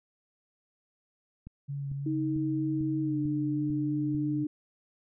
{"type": "click train", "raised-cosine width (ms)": 5, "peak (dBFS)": -31, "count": 7, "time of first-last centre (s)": [1.47, 4.149], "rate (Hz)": 2.24}
{"type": "tone with vibrato", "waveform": "sine", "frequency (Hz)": 139.8, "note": "C#3", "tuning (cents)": 15, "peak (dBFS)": -32, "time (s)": [1.68, 4.45], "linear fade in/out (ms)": 20, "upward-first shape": "sine", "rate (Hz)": 3.2, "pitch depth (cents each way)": 17}
{"type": "tone with pitch glide", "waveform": "sine", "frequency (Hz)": [314.2, 300.5], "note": ["D#4", "D4"], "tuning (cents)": [17, 40], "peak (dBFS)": -28, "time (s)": [2.06, 4.47], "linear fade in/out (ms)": 5, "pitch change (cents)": -77, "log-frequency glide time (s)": [3.02, 3.19]}
{"effects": []}